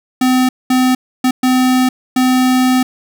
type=tone bursts at uneven times; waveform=square; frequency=255.5 Hz; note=C4; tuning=41 cents flat; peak=-10 dBFS; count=5; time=0.21-0.49 / 0.7-0.95 / 1.24-1.31 / 1.43-1.89 / 2.16-2.83 s; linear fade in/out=5 ms; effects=none